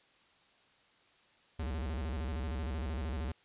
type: tone with vibrato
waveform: square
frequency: 71.5 Hz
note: D2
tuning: 46 cents flat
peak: -35 dBFS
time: 1.59-3.32 s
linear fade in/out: 5 ms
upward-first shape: square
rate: 13 Hz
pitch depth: 210 cents each way
effects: white hiss -66 dBFS RMS until 3.44 s + resampled to 8000 Hz